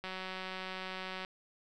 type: click train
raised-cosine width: 0.3 ms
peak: -25 dBFS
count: 227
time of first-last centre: 0.04-1.249 s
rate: 187 Hz
effects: none